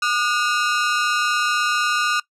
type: ring-modulated tone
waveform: sawtooth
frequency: 1333 Hz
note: E6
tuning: 19 cents sharp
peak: -11 dBFS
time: 0.02-2.2 s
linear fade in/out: 5 ms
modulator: 118 Hz
effects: noise-tail reverb RT60 0.1 s tail -20 dB re dry + low-pass 7000 Hz 12 dB/octave